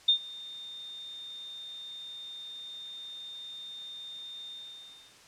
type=tone with ADSR envelope; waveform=sine; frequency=3635 Hz; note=A#7; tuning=44 cents flat; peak=-17 dBFS; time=0.08-5.17 s; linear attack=8 ms; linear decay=91 ms; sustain=-23 dB; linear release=670 ms; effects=white hiss -55 dBFS RMS until 5.27 s + low-pass 7000 Hz 12 dB/octave